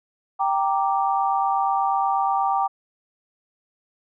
sine chord, G minor, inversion none, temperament equal, 784 / 932.3 / 1174.7 Hz, G5 / Bb5 / D6, 0 / 0 / 0 cents, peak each -21 / -25 / -25 dBFS, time 0.39-2.68 s, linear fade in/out 20 ms, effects none

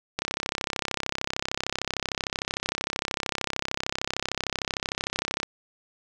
click train, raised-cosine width 0.2 ms, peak -9 dBFS, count 175, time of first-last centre 0.19-5.431 s, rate 33.2 Hz, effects none

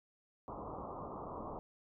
white low-pass noise, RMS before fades -45 dBFS, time 0.48-1.59 s, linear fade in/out 0 ms, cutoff 1200 Hz, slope 96 dB/octave, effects none

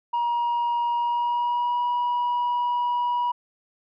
sine tone with pitch glide, 951 to 969.3 Hz, A#5 to B5, +34 to -33 cents, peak -19 dBFS, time 0.13-3.32 s, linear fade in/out 10 ms, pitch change +33 cents, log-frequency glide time 0.96-1.82 s, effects tanh soft clip ceiling -20 dBFS

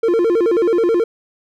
triangle tone with vibrato, 399.2 Hz, G4, 32 cents sharp, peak -10 dBFS, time 0.03-1.04 s, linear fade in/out 5 ms, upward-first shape square, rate 9.3 Hz, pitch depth 230 cents each way, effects none

